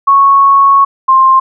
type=tone pair in turn; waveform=sine; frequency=1105 / 1055.8 Hz; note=C#6 / C6; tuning=-6 / +15 cents; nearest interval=minor second; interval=79 cents; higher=first; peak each=-3 dBFS; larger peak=neither; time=0.07-0.85 / 1.08-1.4 s; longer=first; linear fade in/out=10 ms; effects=none